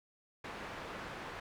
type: low-pass noise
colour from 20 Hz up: white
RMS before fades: -45 dBFS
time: 0.44-1.4 s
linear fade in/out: 5 ms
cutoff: 1600 Hz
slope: 12 dB/octave
effects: none